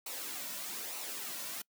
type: noise with flanger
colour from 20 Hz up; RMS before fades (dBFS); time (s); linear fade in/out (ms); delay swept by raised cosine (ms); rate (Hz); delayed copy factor
white; -41; 0.06-1.62; 5; 0.59 to 2.49; 1.1; -0.55
effects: noise-tail reverb RT60 0.1 s tail -25 dB re dry + high-pass 200 Hz 12 dB/octave